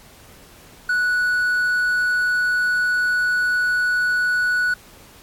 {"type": "tone", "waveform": "triangle", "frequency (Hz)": 1474, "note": "F#6", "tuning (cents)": -7, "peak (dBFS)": -15, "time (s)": [0.89, 4.74], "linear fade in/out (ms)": 5, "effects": ["pink hiss -47 dBFS RMS until 5.22 s", "AAC 64 kbps"]}